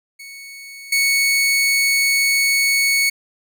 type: tone with level steps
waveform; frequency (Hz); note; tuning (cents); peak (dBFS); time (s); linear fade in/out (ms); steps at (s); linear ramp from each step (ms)
sawtooth; 2217; C#7; 0; -31 / -11; 0.19-3.1; 10; 0.92; 5
effects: none